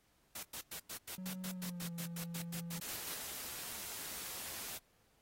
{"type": "noise bursts", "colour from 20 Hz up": "white", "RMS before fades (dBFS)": -45, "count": 16, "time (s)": [0.35, 3.146], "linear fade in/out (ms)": 5, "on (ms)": 81, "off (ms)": 100}
{"type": "tone with pitch glide", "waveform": "triangle", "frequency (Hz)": [185, 169.65], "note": ["F#3", "F3"], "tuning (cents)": [0, -50], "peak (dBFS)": -40, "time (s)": [1.18, 2.8], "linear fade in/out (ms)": 2, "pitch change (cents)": -150, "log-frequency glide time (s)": [1.51, 1.92]}
{"type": "noise", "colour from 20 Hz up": "white", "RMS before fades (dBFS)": -45, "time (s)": [2.81, 4.78], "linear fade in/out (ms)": 5}
{"effects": ["pink hiss -73 dBFS RMS until 5.21 s", "AAC 48 kbps"]}